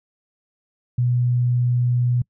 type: tone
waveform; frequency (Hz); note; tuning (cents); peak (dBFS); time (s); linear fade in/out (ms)
sine; 122.7; B2; -11; -16; 0.98-2.22; 5
effects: noise-tail reverb RT60 0.1 s tail -26 dB re dry

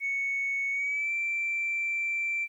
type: tone with pitch glide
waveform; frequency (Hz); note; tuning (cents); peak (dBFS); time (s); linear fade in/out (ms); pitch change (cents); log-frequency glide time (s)
sine; 2217 to 2345; C#7 to D7; 0 to -3; -26; 0-2.48; 50; +97; 0.71-1.12
effects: tanh soft clip ceiling -23 dBFS + 11-bit

